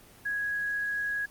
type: tone with quantisation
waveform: sine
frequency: 1661.2 Hz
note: G#6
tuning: in tune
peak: -28 dBFS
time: 0.25-1.26 s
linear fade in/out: 10 ms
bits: 9
effects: pink hiss -54 dBFS RMS until 1.3 s + Opus 24 kbps